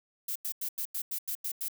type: noise bursts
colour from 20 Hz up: violet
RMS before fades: -34 dBFS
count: 9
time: 0.28-1.684 s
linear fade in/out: 5 ms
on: 76 ms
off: 90 ms
effects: none